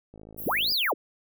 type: click train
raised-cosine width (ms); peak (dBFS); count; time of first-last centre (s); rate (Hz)
2; -33; 32; 0.14-0.719; 53.5
type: high-pass noise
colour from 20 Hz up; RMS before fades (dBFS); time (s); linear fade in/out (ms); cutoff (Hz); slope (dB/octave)
white; -37; 0.37-0.92; 20; 11000; 96
type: linear two-way sweep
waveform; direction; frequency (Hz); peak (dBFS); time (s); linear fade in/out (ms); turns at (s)
sine; up then down; 56 to 5070 to 194.7; -23; 0.46-0.94; 10; 0.72
effects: none